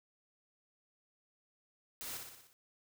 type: noise with echo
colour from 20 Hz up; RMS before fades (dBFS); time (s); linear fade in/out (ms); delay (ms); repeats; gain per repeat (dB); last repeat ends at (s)
white; -44; 2.01-2.17; 0; 60; 6; -4; 2.53
effects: none